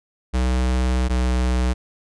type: tone pair in turn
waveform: square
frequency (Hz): 63 / 62.38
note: B1 / B1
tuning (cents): +35 / +18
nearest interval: unison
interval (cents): 17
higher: first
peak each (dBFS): -18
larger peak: neither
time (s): 0.33-1.09 / 1.09-1.74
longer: first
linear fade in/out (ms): 20
effects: resampled to 22050 Hz